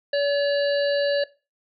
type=harmonic tone; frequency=570 Hz; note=C#5; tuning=48 cents sharp; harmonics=1 / 3 / 5 / 7 / 8; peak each=-20 / -28 / -36 / -34 / -36 dBFS; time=0.13-1.24 s; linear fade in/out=5 ms; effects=noise-tail reverb RT60 0.3 s tail -19 dB re dry